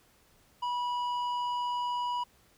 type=tone with tanh clipping; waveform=sine; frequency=976 Hz; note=B5; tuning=21 cents flat; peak=-31 dBFS; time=0.62-2.24 s; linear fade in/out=10 ms; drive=9 dB; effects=pink hiss -64 dBFS RMS until 2.57 s